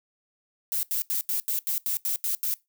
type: noise bursts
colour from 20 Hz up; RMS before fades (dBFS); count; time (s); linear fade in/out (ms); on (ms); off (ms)
violet; -27; 10; 0.72-2.54; 0; 110; 80
effects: noise-tail reverb RT60 0.2 s tail -21 dB re dry